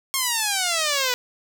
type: exponential sweep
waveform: 5% pulse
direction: down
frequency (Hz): 1092 to 486.1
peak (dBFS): -9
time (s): 0.14-1.14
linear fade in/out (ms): 0
effects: none